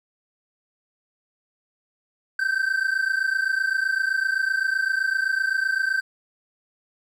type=tone pair together; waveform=triangle; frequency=1539.2 / 1567 Hz; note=G6 / G6; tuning=-32 / -1 cents; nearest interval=unison; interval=31 cents; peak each=-22 dBFS; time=2.39-6.01 s; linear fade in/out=5 ms; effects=none